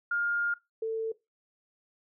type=tone pair in turn; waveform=sine; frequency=1412 / 446.2 Hz; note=F6 / A4; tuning=+19 / +24 cents; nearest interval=octave + minor sixth; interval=1995 cents; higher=first; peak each=-26 / -28 dBFS; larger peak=first; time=0.11-0.54 / 0.82-1.12 s; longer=first; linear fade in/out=5 ms; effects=noise-tail reverb RT60 0.2 s tail -19 dB re dry